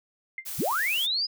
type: tone with exponential decay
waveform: sine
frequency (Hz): 2093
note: C7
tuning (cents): 0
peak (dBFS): -28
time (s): 0.38-0.47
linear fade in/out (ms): 2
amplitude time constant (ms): 18
type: noise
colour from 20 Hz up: blue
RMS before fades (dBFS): -35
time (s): 0.45-1.07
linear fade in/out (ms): 20
type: linear sweep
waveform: sine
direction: up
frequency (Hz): 46.25 to 5050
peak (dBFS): -24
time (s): 0.58-1.27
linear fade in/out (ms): 20
effects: none